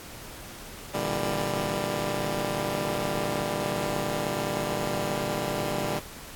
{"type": "chord", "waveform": "10% pulse", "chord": "E half-diminished seventh", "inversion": "second", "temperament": "just", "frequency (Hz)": [118.67, 148.33, 164.81, 197.78], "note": ["Bb2", "D3", "E3", "G3"], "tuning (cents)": [31, 18, 0, 16], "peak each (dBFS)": [-26, -25, -28, -24], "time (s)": [0.93, 6], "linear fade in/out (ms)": 20, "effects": ["pink hiss -43 dBFS RMS until 6.35 s", "AAC 64 kbps"]}